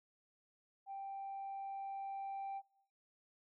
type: tone with level ramp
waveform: sine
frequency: 785 Hz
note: G5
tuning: 2 cents sharp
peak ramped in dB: -42 to -38 dBFS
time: 0.86-2.62 s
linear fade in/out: 50 ms
effects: noise-tail reverb RT60 0.6 s tail -21 dB re dry + tanh soft clip ceiling -39 dBFS